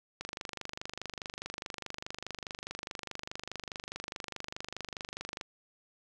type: click train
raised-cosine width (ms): 0.2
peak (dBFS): -21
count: 130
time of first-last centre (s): 0.21-5.412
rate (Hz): 24.8
effects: 10-bit